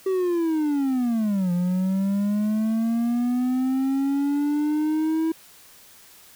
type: linear two-way sweep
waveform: triangle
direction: down then up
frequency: 385.5 to 174.61 to 325.3 Hz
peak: -18 dBFS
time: 0.06-5.32 s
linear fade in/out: 5 ms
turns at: 1.52 s
effects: white hiss -50 dBFS RMS until 6.35 s